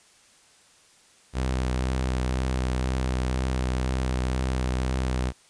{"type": "tone with vibrato", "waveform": "sawtooth", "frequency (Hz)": 63.8, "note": "C2", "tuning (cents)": -43, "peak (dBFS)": -20, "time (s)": [1.33, 5.33], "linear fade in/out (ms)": 50, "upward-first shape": "triangle", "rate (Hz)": 2, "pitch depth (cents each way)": 25, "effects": ["white hiss -57 dBFS RMS until 5.49 s", "resampled to 22050 Hz"]}